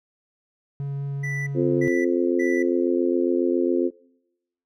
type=tone with vibrato; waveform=triangle; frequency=139.9 Hz; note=C#3; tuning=16 cents sharp; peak=-24 dBFS; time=0.8-1.88 s; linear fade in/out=0 ms; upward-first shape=triangle; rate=5 Hz; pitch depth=8 cents each way
type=tone bursts; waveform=triangle; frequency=1975.5 Hz; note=B6; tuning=in tune; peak=-27 dBFS; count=3; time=1.23-2.63 s; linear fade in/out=10 ms; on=240 ms; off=340 ms
type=harmonic tone; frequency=87.31 Hz; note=F2; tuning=in tune; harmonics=3 / 4 / 5 / 6; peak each=-24 / -21 / -27 / -29 dBFS; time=1.54-3.91 s; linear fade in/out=50 ms
effects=noise-tail reverb RT60 0.9 s tail -25 dB re dry